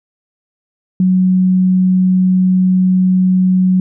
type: tone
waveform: sine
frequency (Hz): 185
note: F#3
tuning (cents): 0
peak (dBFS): -8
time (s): 1-3.8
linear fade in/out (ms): 2
effects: none